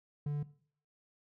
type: tone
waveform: triangle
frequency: 146.2 Hz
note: D3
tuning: 7 cents flat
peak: -30 dBFS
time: 0.26-0.43 s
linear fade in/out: 5 ms
effects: noise-tail reverb RT60 0.5 s tail -17 dB re dry